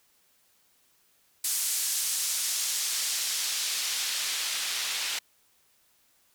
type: noise with band-pass filter sweep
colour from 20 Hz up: white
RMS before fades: -30 dBFS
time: 1.44-5.19 s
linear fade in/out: 5 ms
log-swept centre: 8400 to 3000 Hz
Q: 0.84
effects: white hiss -66 dBFS RMS until 6.34 s